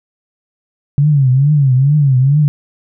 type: tone with vibrato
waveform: sine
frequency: 138.59 Hz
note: C#3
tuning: in tune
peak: -7 dBFS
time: 0.98-2.48 s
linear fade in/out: 0 ms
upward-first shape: triangle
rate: 2.3 Hz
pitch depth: 180 cents each way
effects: none